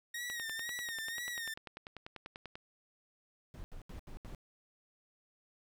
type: tone with vibrato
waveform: sawtooth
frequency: 1864.7 Hz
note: A#6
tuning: in tune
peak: -35 dBFS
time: 0.14-1.54 s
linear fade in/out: 5 ms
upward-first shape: sine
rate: 2 Hz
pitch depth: 76 cents each way
type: click train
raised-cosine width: 0.3 ms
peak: -29 dBFS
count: 24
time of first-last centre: 0.3-2.555 s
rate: 10.2 Hz
type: noise bursts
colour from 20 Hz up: brown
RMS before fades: -46 dBFS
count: 5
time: 3.54-4.348 s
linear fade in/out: 0 ms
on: 100 ms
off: 77 ms
effects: none